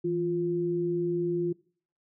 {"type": "tone pair together", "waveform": "sine", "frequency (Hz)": [164.8, 349.2], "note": ["E3", "F4"], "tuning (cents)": [0, 0], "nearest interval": "octave + minor second", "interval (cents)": 1300, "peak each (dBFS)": [-33, -26], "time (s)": [0.04, 1.53], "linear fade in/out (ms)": 10, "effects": ["noise-tail reverb RT60 0.5 s tail -23 dB re dry"]}